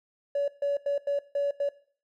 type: tone bursts at uneven times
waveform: triangle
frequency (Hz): 568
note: C#5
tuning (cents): +42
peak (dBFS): -21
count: 6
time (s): 0.35-0.48 / 0.62-0.77 / 0.86-0.98 / 1.07-1.19 / 1.35-1.51 / 1.6-1.69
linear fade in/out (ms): 5
effects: noise-tail reverb RT60 0.5 s tail -21 dB re dry + tanh soft clip ceiling -21 dBFS